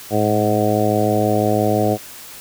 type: harmonic tone with a mistuned harmonic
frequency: 106 Hz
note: G#2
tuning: 36 cents sharp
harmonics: 1 / 2 / 3 / 4 / 5 / 6 / 7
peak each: -22 / -22 / -22 / -22 / -22 / -22 / -22 dBFS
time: 0.1-1.98 s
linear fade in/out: 50 ms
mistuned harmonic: 1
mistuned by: +23 cents
effects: white hiss -37 dBFS RMS until 2.4 s